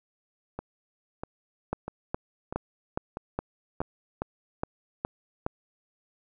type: two click trains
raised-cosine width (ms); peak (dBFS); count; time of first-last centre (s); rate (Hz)
1; -20 / -14; 6 / 10; 0.59-3.816 / 1.73-5.464; 1.55 / 2.41
effects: none